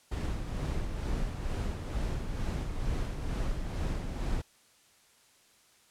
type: noise with tremolo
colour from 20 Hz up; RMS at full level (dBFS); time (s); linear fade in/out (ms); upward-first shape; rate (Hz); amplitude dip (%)
brown; -31; 0.11-4.42; 10; sine; 2.2; 45
effects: white hiss -63 dBFS RMS until 5.9 s + low-pass 10000 Hz 12 dB/octave